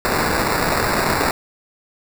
white noise with sample-and-hold, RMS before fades -19 dBFS, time 0.05-1.31 s, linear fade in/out 0 ms, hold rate 3150 Hz, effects none

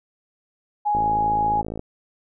sine tone, 833 Hz, G#5, 5 cents sharp, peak -18 dBFS, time 0.85-1.62 s, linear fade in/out 20 ms
click train, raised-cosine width 2 ms, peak -17 dBFS, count 47, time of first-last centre 0.95-1.794 s, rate 54.5 Hz
effects none

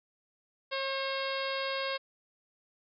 harmonic tone with a mistuned harmonic, 541 Hz, C#5, 42 cents flat, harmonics 1 / 2 / 3 / 4 / 5 / 6 / 7 / 8 / 9, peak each -35 / -38 / -40 / -41 / -42 / -43 / -43 / -44 / -45 dBFS, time 0.71-1.98 s, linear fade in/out 20 ms, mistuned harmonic 3, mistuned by -22 cents, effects none

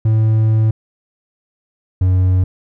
triangle tone pair in turn, 110 / 92.3 Hz, A2 / F#2, 0 / -4 cents, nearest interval minor third, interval 304 cents, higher first, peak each -8 dBFS, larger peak neither, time 0.05-0.71 / 2.01-2.44 s, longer first, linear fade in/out 5 ms, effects none

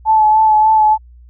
sine tone with vibrato, 866 Hz, A5, 28 cents flat, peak -7 dBFS, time 0.05-0.98 s, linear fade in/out 50 ms, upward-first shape sine, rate 3.4 Hz, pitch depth 24 cents each way, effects added 60 Hz sine -38 dBFS peak until 1.29 s

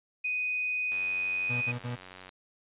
sine tone, 2493 Hz, D#7, 3 cents sharp, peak -28 dBFS, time 0.24-1.72 s, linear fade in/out 10 ms
click train, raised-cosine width 0.3 ms, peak -30 dBFS, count 128, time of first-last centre 0.92-2.291 s, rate 92.6 Hz
35% pulse tone bursts, 121.9 Hz, B2, 22 cents flat, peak -31 dBFS, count 3, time 1.49-1.964 s, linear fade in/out 20 ms, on 130 ms, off 42 ms
effects resampled to 8000 Hz

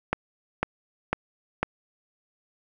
click train, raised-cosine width 0.5 ms, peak -8 dBFS, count 4, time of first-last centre 0.13-1.63 s, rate 2 Hz, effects none

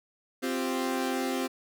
sawtooth chord, C suspended fourth, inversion none, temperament equal, 261.6 / 349.2 / 392 Hz, C4 / F4 / G4, 0 / 0 / 0 cents, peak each -26 / -31 / -31 dBFS, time 0.42-1.48 s, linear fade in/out 20 ms, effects none

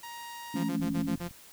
sawtooth tone, 941 Hz, A#5, 16 cents sharp, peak -37 dBFS, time 0.03-0.69 s, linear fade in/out 5 ms
sine chord, A major seventh, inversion second, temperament equal with one note detuned, 164.81 / 211.3 / 220 / 277.2 Hz, E3 / G#3 / A3 / C#4, 0 / +30 / 0 / 0 cents, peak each -35 / -35 / -37 / -31 dBFS, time 0.54-1.16 s, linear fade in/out 5 ms
sawtooth tone bursts, 173.6 Hz, F3, 10 cents flat, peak -30 dBFS, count 6, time 0.55-1.288 s, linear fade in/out 20 ms, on 93 ms, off 36 ms
click train, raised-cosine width 5 ms, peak -38 dBFS, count 24, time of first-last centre 0.8-1.31 s, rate 45.1 Hz
effects white hiss -53 dBFS RMS until 1.52 s

